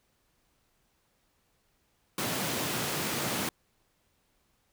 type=high-pass noise; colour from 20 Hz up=pink; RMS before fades=-32 dBFS; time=2.18-3.49 s; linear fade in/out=2 ms; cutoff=120 Hz; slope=24 dB/octave; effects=pink hiss -72 dBFS RMS until 4.72 s